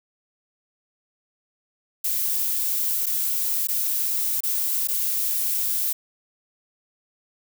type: noise with dropouts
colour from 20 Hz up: violet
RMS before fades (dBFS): -24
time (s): 2.04-5.93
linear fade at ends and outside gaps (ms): 5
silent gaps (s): 3.06-3.065 / 3.672-3.685 / 4.406-4.434 / 4.874-4.884
effects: none